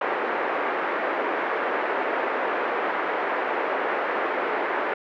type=band-pass noise; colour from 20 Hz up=pink; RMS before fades=-26 dBFS; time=0.01-4.94 s; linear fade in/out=5 ms; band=370 to 2000 Hz; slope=24 dB/octave; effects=none

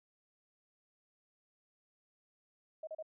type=tone bursts; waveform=sine; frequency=630 Hz; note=D#5; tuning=21 cents sharp; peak=-40 dBFS; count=3; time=2.83-3.026 s; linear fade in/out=5 ms; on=42 ms; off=35 ms; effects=none

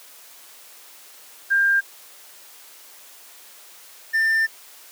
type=tone pair in turn; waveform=sine / triangle; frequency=1597 / 1791.2 Hz; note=G6 / A6; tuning=+32 / +30 cents; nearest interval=major second; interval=198 cents; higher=second; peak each=-15 dBFS; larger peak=neither; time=1.5-1.81 / 4.13-4.47 s; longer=second; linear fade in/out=20 ms; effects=white hiss -46 dBFS RMS until 4.91 s + high-pass 400 Hz 12 dB/octave

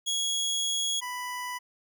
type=tone pair in turn; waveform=25% pulse; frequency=3330 / 990 Hz; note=G#7 / B5; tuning=+4 / +4 cents; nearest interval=octave + major sixth; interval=2100 cents; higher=first; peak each=-23 / -29 dBFS; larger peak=first; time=0.06-1.01 / 1.01-1.59 s; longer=first; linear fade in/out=20 ms; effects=none

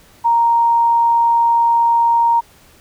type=tone; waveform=sine; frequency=932.3 Hz; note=A#5; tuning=in tune; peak=-10 dBFS; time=0.24-2.41 s; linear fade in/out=20 ms; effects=pink hiss -48 dBFS RMS until 2.8 s

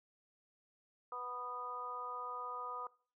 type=harmonic tone; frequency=246.9 Hz; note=B3; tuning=in tune; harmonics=2 / 3 / 4 / 5; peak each=-50 / -52 / -46 / -43 dBFS; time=1.12-2.87 s; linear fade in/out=2 ms; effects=noise-tail reverb RT60 0.4 s tail -20 dB re dry

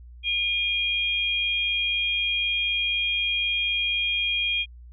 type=tone pair together; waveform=sine; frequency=2427 / 3248 Hz; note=D#7 / G#7; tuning=-44 / -39 cents; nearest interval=perfect fourth; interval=505 cents; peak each=-25 dBFS; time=0.23-4.66 s; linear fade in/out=50 ms; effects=added 60 Hz sine -42 dBFS peak until 4.92 s

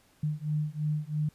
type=beating tone pair; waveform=sine; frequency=150 / 153 Hz; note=D3 / D#3; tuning=+37 / -29 cents; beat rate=3 Hz; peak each=-31 dBFS; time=0.23-1.29 s; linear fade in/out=5 ms; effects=pink hiss -64 dBFS RMS until 1.34 s + resampled to 32000 Hz

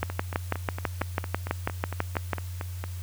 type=two click trains; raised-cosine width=0.5 ms; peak=-10 / -18 dBFS; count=15 / 13; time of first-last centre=0.03-2.333 / 0.1-2.84 s; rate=6.08 / 4.38 Hz; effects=added 90 Hz sine -33 dBFS peak until 3.02 s + white hiss -49 dBFS RMS until 3.02 s

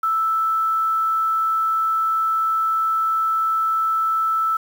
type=tone with quantisation; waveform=sine; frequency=1318.5 Hz; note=E6; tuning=in tune; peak=-17 dBFS; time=0.03-4.57 s; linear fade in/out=5 ms; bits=7; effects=none

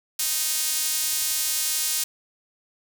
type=tone with high-pass filter; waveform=sawtooth; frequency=311.1 Hz; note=D#4; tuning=in tune; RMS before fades=-25 dBFS; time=0.19-2.04 s; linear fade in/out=5 ms; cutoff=6200 Hz; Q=0.65; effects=none

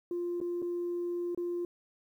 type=tone with dropouts; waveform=sine; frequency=349.2 Hz; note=F4; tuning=in tune; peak=-30 dBFS; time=0.11-1.65 s; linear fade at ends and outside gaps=2 ms; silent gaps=0.403-0.413 / 0.619-0.624 / 1.348-1.375 s; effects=tanh soft clip ceiling -28 dBFS + 11-bit

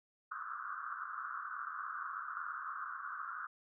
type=band-pass noise; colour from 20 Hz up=white; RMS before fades=-43 dBFS; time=0.31-3.47 s; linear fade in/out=10 ms; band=1100 to 1500 Hz; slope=96 dB/octave; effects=none

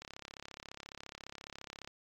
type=click train; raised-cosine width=0.2 ms; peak=-28 dBFS; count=65; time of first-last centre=0.02-1.875 s; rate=34.5 Hz; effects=AAC 48 kbps

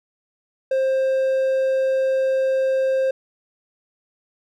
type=tone; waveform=triangle; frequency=529 Hz; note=C5; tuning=19 cents sharp; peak=-15 dBFS; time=0.71-3.11 s; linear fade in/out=5 ms; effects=none

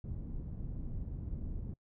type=low-pass noise; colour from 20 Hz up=pink; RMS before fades=-40 dBFS; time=0.04-1.74 s; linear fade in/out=5 ms; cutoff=170 Hz; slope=12 dB/octave; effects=noise-tail reverb RT60 0.1 s tail -25 dB re dry

